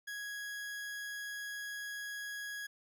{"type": "tone", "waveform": "40% pulse", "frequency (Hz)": 1661.2, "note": "G#6", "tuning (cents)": 0, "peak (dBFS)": -39, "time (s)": [0.07, 2.67], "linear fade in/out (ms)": 10, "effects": []}